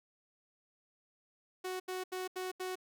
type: tone bursts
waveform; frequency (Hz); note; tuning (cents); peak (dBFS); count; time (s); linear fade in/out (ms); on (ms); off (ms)
sawtooth; 370; F#4; 0; -33; 5; 1.64-2.756; 10; 160; 79
effects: none